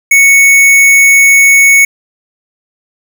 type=tone; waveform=square; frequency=2217 Hz; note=C#7; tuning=in tune; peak=-3 dBFS; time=0.11-1.85 s; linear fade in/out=5 ms; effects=none